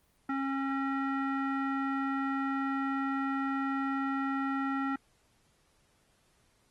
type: tone with low-pass filter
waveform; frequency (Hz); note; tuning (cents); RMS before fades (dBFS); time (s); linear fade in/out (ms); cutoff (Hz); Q
square; 271.9; C#4; -33; -32; 0.29-4.96; 5; 1600; 5
effects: pink hiss -69 dBFS RMS until 6.7 s + Opus 24 kbps

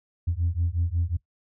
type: beating tone pair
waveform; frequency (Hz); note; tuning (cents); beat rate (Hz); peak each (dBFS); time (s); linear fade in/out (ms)
sine; 82.8 / 88.3; E2 / F2; +8 / +20; 5.5; -25; 0.27-1.17; 10
effects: noise-tail reverb RT60 0.1 s tail -19 dB re dry + tanh soft clip ceiling -17 dBFS

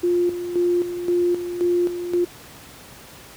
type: tone with tremolo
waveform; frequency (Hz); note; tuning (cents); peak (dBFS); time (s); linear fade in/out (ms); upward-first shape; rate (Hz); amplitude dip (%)
sine; 351.4; F4; +11; -16; 0.03-2.25; 10; square; 1.9; 65
effects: pink hiss -43 dBFS RMS until 3.36 s + high-pass 60 Hz 12 dB/octave

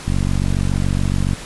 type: click train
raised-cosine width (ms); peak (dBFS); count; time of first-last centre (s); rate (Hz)
5; -7; 60; 0.08-1.333; 47.1
effects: pink hiss -33 dBFS RMS until 1.45 s + resampled to 24000 Hz

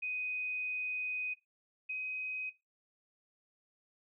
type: tone pair in turn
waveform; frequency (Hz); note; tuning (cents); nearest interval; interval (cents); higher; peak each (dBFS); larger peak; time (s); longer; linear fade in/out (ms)
sine; 2500 / 2519; D#7 / D#7; +8 / +21; unison; 13; second; -35 / -35; neither; 0.02-1.34 / 1.89-2.5; first; 10
effects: noise-tail reverb RT60 0.2 s tail -17 dB re dry

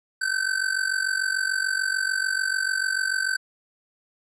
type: tone with amplitude modulation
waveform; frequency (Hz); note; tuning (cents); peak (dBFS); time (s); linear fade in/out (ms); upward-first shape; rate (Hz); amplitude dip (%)
square; 1538; G6; -33; -20; 0.21-3.37; 10; sine; 46.8; 80
effects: resampled to 24000 Hz

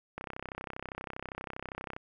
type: click train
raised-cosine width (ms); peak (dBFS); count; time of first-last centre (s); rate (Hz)
0.5; -23; 59; 0.18-1.965; 32.5
effects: none

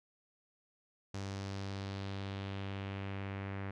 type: tone with low-pass filter sweep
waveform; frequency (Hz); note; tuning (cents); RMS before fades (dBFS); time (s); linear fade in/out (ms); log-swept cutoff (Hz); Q
sawtooth; 98; G2; 0; -41; 1.14-3.71; 5; 6200 to 2000; 1.9
effects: none

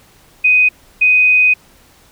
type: tone pair in turn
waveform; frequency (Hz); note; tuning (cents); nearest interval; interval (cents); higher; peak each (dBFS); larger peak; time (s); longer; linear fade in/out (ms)
sine; 2500 / 2500; D#7 / D#7; +8 / +8; unison; 0; neither; -7 / -7; neither; 0.44-0.69 / 1.01-1.54; second; 10
effects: pink hiss -48 dBFS RMS until 2.11 s

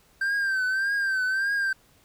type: tone with vibrato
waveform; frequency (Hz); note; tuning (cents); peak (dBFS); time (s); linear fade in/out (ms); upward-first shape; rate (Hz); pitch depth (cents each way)
triangle; 1568; G6; 0; -21; 0.21-1.73; 5; triangle; 1.7; 81
effects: pink hiss -60 dBFS RMS until 2.04 s

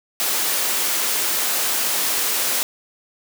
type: high-pass noise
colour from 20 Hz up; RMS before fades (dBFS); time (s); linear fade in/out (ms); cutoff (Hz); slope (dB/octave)
white; -21; 0.2-2.63; 0; 280; 12
effects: none

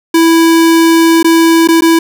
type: tone with dropouts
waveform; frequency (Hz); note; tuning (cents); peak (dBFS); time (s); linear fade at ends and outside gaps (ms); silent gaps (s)
square; 329.6; E4; 0; -5; 0.14-1.99; 5; 1.229-1.244 / 1.675-1.686 / 1.809-1.82
effects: none

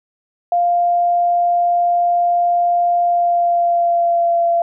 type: tone with pitch glide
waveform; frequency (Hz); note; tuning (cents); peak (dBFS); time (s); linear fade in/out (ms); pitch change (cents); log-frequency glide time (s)
sine; 698.5 to 683.7; F5 to F5; 0 to -37; -12; 0.52-4.62; 2; -37; 3.01-4.39
effects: none

